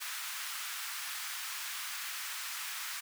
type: high-pass noise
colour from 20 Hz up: pink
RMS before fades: -40 dBFS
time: 0-3.01 s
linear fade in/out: 20 ms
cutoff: 1200 Hz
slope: 24 dB/octave
effects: none